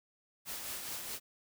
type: noise with tremolo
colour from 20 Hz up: white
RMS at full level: -40 dBFS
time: 0.45-1.2 s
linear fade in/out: 50 ms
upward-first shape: sine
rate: 4.7 Hz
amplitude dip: 35%
effects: none